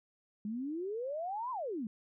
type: exponential two-way sweep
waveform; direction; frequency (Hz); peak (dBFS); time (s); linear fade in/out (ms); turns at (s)
sine; up then down; 202.2 to 1055 to 202.2; -35; 0.45-1.87; 2; 1.51
effects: none